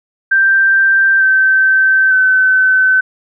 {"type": "tone with pitch steps", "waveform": "sine", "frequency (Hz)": [1571, 1546.7, 1522.8], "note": ["G6", "G6", "F#6"], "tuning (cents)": [3, -24, 49], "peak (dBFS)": -7, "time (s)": [0.31, 3.01], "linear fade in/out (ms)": 10, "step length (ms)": 900, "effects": []}